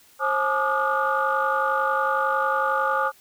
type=tone cluster; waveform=sine; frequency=536 / 854 / 1180 / 1231 / 1437 Hz; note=C5 / G#5 / D6 / D#6 / F6; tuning=+42 / +48 / +8 / -19 / +49 cents; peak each=-26 dBFS; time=0.19-3.12 s; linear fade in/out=50 ms; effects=tanh soft clip ceiling -11 dBFS + white hiss -55 dBFS RMS until 3.2 s